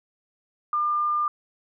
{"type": "tone", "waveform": "sine", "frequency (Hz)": 1201, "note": "D6", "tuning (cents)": 38, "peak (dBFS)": -21, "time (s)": [0.73, 1.28], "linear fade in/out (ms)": 2, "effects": []}